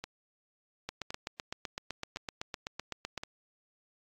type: two click trains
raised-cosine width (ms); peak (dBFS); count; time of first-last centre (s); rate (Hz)
0.2; -19 / -21; 19 / 4; 0.89-3.177 / 0.04-3.235; 7.87 / 0.939
effects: AAC 48 kbps